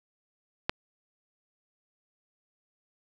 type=click; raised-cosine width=0.3 ms; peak=-9 dBFS; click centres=0.695 s; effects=none